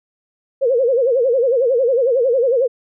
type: tone with vibrato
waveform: sine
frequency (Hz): 502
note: B4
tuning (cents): +28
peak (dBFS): -12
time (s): 0.61-2.68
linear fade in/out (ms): 20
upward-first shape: sine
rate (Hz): 11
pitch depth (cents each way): 160
effects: none